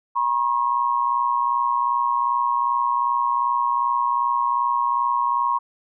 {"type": "tone pair together", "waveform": "sine", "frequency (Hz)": [960.4, 1083], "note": ["B5", "C#6"], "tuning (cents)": [-49, -41], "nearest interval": "major second", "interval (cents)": 208, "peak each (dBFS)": -21, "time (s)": [0.15, 5.59], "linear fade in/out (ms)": 20, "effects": []}